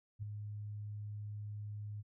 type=tone with ADSR envelope; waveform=sine; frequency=104.4 Hz; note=G#2; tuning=10 cents sharp; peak=-36 dBFS; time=0.19-2.03 s; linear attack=36 ms; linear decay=6 ms; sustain=-5 dB; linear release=31 ms; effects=none